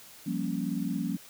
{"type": "chord", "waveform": "sine", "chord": "G half-diminished seventh", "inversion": "third", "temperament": "equal", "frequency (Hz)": [174.61, 196, 233.1, 277.2], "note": ["F3", "G3", "Bb3", "Db4"], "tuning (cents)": [0, 0, 0, 0], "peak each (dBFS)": -34, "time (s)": [0.26, 1.17], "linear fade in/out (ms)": 10, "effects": ["white hiss -51 dBFS RMS until 1.29 s"]}